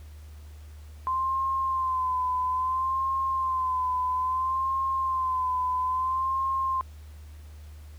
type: tone with vibrato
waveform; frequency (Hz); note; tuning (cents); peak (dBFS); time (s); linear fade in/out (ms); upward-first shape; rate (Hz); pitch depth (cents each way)
sine; 1037; C6; -16; -24; 1.07-6.81; 0; sine; 0.6; 50
effects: added 75 Hz sine -42 dBFS peak until 7.98 s + pink hiss -58 dBFS RMS until 7.98 s